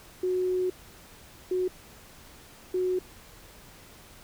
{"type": "tone bursts at uneven times", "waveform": "sine", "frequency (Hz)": 367.1, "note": "F#4", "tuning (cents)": -14, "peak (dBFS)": -24, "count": 3, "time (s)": [[0.23, 0.7], [1.51, 1.68], [2.74, 2.99]], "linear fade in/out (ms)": 5, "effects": ["pink hiss -51 dBFS RMS until 4.23 s"]}